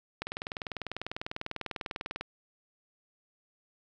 click train, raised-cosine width 0.3 ms, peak -19 dBFS, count 41, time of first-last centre 0.22-2.21 s, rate 20.1 Hz, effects none

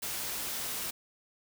white noise, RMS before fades -36 dBFS, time 0.02-0.91 s, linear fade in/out 10 ms, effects none

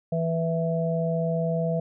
harmonic tone, 164.9 Hz, E3, 1 cent sharp, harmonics 1 / 3 / 4, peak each -25 / -30 / -28 dBFS, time 0.12-1.8 s, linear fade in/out 5 ms, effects none

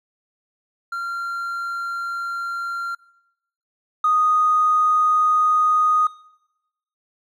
triangle tone pair in turn, 1381 / 1241.8 Hz, F6 / D#6, -20 / -4 cents, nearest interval major second, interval 184 cents, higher first, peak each -22 / -11 dBFS, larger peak second, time 0.92-2.95 / 4.04-6.07 s, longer neither, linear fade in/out 5 ms, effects noise-tail reverb RT60 0.9 s tail -23 dB re dry + tanh soft clip ceiling -12 dBFS

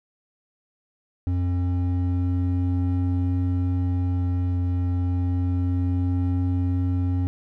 triangle tone pair together, 89.8 / 269.1 Hz, F2 / C4, +49 / +49 cents, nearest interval octave + perfect fifth, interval 1900 cents, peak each -19 / -26 dBFS, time 1.27-7.27 s, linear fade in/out 0 ms, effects none

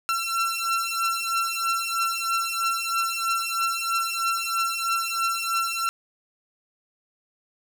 sawtooth beating tone pair, 1351 / 1354.1 Hz, E6 / E6, +42 / +46 cents, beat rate 3.1 Hz, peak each -23 dBFS, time 0.09-5.89 s, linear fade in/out 0 ms, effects none

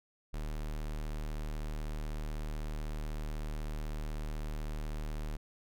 square tone, 38.03 Hz, D#1, 39 cents flat, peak -36 dBFS, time 0.33-5.37 s, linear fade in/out 10 ms, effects none

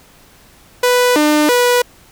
sawtooth tone with pitch steps, 494.1 / 300.8 / 489.4 Hz, B4 / D4 / B4, +1 / +42 / -16 cents, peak -6 dBFS, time 0.83-1.82 s, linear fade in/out 5 ms, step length 330 ms, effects pink hiss -46 dBFS RMS until 2.11 s

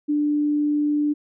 sine tone, 295.5 Hz, D4, 11 cents sharp, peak -18 dBFS, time 0.08-1.14 s, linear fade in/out 20 ms, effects none

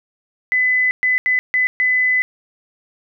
sine tone bursts at uneven times, 2009 Hz, B6, 29 cents sharp, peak -13 dBFS, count 5, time 0.52-0.91 / 1.03-1.18 / 1.26-1.39 / 1.54-1.67 / 1.8-2.22 s, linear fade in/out 0 ms, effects none

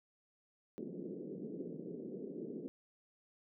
white band-pass noise, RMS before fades -45 dBFS, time 0.78-2.68 s, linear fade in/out 0 ms, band 160 to 450 Hz, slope 48 dB/octave, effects none

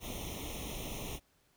pink noise with comb filter, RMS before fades -41 dBFS, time 0-1.2 s, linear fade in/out 50 ms, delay 0.32 ms, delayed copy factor +1, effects pink hiss -71 dBFS RMS until 1.56 s

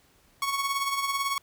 sawtooth tone with tremolo, 1108.7 Hz, C#6, in tune, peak -20 dBFS, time 0.42-1.38 s, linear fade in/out 2 ms, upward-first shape triangle, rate 18 Hz, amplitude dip 60%, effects pink hiss -62 dBFS RMS until 1.42 s

